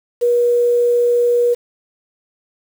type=tone with quantisation; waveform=sine; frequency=480.8 Hz; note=B4; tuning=46 cents flat; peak=-11 dBFS; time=0.21-1.55 s; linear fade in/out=20 ms; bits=6; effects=none